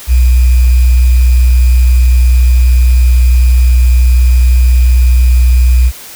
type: tone with sample-and-hold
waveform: sine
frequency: 61.74 Hz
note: B1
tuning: in tune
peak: -3 dBFS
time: 0.07-5.92 s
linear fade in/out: 50 ms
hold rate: 2450 Hz
effects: white hiss -30 dBFS RMS until 6.15 s